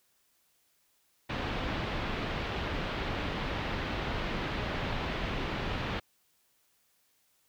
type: low-pass noise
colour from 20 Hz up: pink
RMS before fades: -34 dBFS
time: 1.29-6 s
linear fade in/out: 10 ms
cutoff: 3600 Hz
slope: 24 dB/octave
effects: white hiss -71 dBFS RMS until 7.48 s